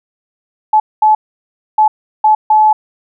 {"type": "tone bursts at uneven times", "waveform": "sine", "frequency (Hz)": 860, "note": "A5", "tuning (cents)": -40, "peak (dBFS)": -5, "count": 5, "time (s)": [[0.73, 0.8], [1.02, 1.15], [1.78, 1.88], [2.24, 2.35], [2.5, 2.73]], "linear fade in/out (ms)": 5, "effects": []}